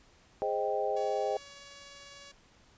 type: chord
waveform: sine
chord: Ab major seventh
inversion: none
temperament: equal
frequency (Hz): 415.3 / 523.3 / 622.3 / 784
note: Ab4 / C5 / Eb5 / G5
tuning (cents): 0 / 0 / 0 / 0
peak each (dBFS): -34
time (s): 0.42-1.37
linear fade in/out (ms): 0
type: tone with tremolo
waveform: 5% pulse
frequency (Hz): 564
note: C#5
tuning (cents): +30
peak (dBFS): -36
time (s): 0.96-2.32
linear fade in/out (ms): 10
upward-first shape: triangle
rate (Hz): 20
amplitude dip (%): 25
effects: pink hiss -62 dBFS RMS until 2.77 s + resampled to 16000 Hz